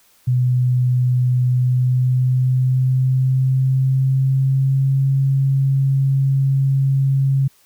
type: tone with pitch glide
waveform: sine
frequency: 125.3 to 135.85 Hz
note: B2 to C#3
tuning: +25 to -35 cents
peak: -13 dBFS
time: 0.27-7.48 s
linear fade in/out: 10 ms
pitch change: +140 cents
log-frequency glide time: 1.49-5.08 s
effects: white hiss -55 dBFS RMS until 7.65 s